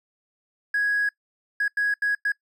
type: tone bursts at uneven times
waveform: triangle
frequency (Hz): 1661.2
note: G#6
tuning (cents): 0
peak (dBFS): -17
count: 5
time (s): 0.74-1.09 / 1.6-1.68 / 1.77-1.94 / 2.02-2.15 / 2.25-2.32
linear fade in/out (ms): 5
effects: noise-tail reverb RT60 0.1 s tail -24 dB re dry + tanh soft clip ceiling -17 dBFS